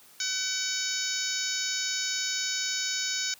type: harmonic tone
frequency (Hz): 756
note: F#5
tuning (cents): +37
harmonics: 2 / 3 / 4 / 5 / 6 / 7 / 8 / 9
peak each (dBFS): -37 / -38 / -40 / -36 / -37 / -34 / -37 / -34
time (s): 0.2-3.34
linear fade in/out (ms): 2
effects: white hiss -55 dBFS RMS until 3.39 s + high-pass 80 Hz 12 dB/octave